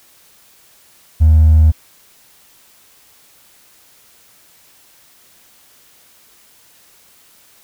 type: tone with hard clipping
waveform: triangle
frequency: 78.3 Hz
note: D#2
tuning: 11 cents sharp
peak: -5 dBFS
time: 1.2-1.72 s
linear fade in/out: 20 ms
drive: 2 dB
effects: white hiss -49 dBFS RMS until 7.63 s